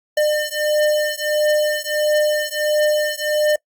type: beating tone pair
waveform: square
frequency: 602 / 603.5 Hz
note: D5 / D5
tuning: +43 / +47 cents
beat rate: 1.5 Hz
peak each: -20 dBFS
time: 0.17-3.56 s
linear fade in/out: 5 ms
effects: noise-tail reverb RT60 0.1 s tail -24 dB re dry + Opus 48 kbps